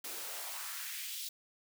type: noise with high-pass filter sweep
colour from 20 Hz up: white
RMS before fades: -42 dBFS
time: 0.04-1.29 s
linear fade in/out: 5 ms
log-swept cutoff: 310 to 4000 Hz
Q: 1.7
effects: none